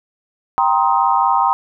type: chord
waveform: sine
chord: C minor seventh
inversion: second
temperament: just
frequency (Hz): 784.9 / 941.9 / 1046.5 / 1255.8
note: G5 / Bb5 / C6 / Eb6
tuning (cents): +2 / +18 / 0 / +16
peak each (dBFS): -17 / -16 / -18 / -20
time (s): 0.58-1.53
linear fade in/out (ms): 0
effects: none